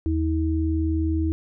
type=tone pair together; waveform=sine; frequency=80.1 / 320.4 Hz; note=E2 / E4; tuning=-49 / -49 cents; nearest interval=2 octaves; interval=2400 cents; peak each=-22 / -24 dBFS; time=0.06-1.32 s; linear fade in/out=0 ms; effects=none